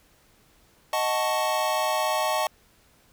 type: chord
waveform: square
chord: D# half-diminished seventh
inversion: none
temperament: equal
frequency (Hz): 622.3 / 740 / 880 / 1108.7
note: D#5 / F#5 / A5 / C#6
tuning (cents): 0 / 0 / 0 / 0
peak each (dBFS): -28 / -31 / -29 / -30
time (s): 0.93-2.47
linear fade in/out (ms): 2
effects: pink hiss -60 dBFS RMS until 3.12 s